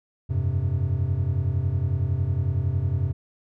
triangle chord, F suspended second, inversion none, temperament just, 87.31 / 98.22 / 130.96 Hz, F2 / G2 / C3, 0 / +4 / +2 cents, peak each -24 dBFS, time 0.29-3.13 s, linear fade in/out 20 ms, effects none

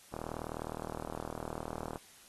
click train, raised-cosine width 1 ms, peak -25 dBFS, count 73, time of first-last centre 0.14-1.958 s, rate 39.6 Hz, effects white hiss -58 dBFS RMS until 2.28 s + AAC 32 kbps

